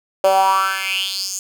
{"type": "tone with high-pass filter sweep", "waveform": "10% pulse", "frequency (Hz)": 191.6, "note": "G3", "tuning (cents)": -39, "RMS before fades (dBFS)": -18, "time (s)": [0.24, 1.39], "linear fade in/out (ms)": 2, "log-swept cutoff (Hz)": [550, 7000], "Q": 5.8, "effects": []}